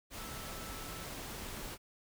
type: tone in noise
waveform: sine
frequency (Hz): 1318.5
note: E6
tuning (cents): 0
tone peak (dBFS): -52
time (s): 0.16-1.09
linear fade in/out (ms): 50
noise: pink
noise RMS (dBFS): -44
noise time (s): 0.1-1.78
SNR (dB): -11
effects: none